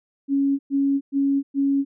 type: tone bursts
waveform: sine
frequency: 277.2 Hz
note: C#4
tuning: in tune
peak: -17 dBFS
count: 4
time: 0.28-1.85 s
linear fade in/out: 50 ms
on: 310 ms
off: 110 ms
effects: none